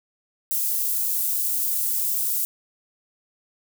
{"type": "high-pass noise", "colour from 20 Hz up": "white", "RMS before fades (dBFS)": -24, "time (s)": [0.51, 2.45], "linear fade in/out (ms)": 0, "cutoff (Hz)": 11000, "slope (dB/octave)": 12, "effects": []}